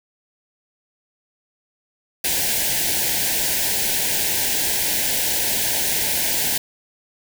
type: band-stop noise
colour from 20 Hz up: white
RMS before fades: -21 dBFS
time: 2.24-6.58 s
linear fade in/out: 5 ms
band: 950 to 1500 Hz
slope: 96 dB/octave
effects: none